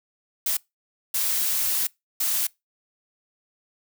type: noise bursts at uneven times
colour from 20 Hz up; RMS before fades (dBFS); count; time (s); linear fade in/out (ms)
blue; -24; 3; 0.46-0.57 / 1.14-1.87 / 2.2-2.47; 5
effects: noise-tail reverb RT60 0.2 s tail -24 dB re dry